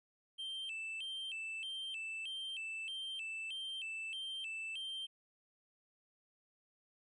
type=tone with vibrato; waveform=triangle; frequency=2885 Hz; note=F#7; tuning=44 cents flat; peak=-39 dBFS; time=0.38-5.07 s; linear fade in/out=20 ms; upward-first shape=square; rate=1.6 Hz; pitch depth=150 cents each way; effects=resampled to 24000 Hz